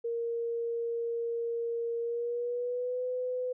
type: tone with pitch glide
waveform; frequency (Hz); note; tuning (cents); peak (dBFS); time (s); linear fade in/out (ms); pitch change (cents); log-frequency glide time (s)
sine; 466.2 to 502.6; A#4 to B4; 0 to +30; -30; 0.04-3.53; 10; +130; 2-3.04
effects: none